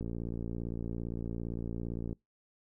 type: click train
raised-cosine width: 3 ms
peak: -25 dBFS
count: 123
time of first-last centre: 0.01-2.128 s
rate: 57.6 Hz
effects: noise-tail reverb RT60 0.2 s tail -26 dB re dry